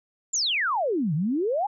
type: exponential two-way sweep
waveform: sine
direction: down then up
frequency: 7459 to 142.3 to 861 Hz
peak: -22 dBFS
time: 0.33-1.67 s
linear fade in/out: 10 ms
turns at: 1.14 s
effects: none